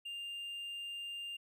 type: tone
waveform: triangle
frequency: 2800 Hz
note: F7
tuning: 4 cents sharp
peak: -39 dBFS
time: 0.05-1.37 s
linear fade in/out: 10 ms
effects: none